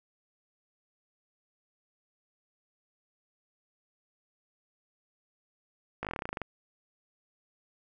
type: slowing click train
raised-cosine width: 0.5 ms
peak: -19 dBFS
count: 14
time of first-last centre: 6.03-6.417 s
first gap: 18 ms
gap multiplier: 1.08
effects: none